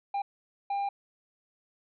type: tone bursts at uneven times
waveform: triangle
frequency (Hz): 800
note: G5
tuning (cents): +35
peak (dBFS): -26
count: 2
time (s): 0.14-0.22 / 0.7-0.89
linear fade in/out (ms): 5
effects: resampled to 11025 Hz